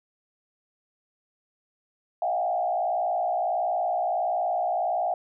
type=tone with frequency modulation; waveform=sine; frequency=716 Hz; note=F5; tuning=43 cents sharp; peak=-23 dBFS; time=2.22-5.14 s; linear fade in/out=2 ms; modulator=61.5 Hz; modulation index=1.2; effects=none